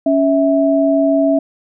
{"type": "tone pair together", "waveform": "sine", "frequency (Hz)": [279.3, 653.4], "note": ["C#4", "E5"], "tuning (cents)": [13, -15], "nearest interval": "octave + minor third", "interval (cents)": 1472, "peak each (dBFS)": -13, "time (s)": [0.06, 1.39], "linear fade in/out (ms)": 5, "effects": []}